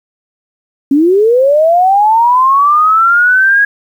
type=linear sweep; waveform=sine; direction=up; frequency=266.9 to 1661.2 Hz; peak=-5 dBFS; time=0.91-3.65 s; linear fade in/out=5 ms; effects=7-bit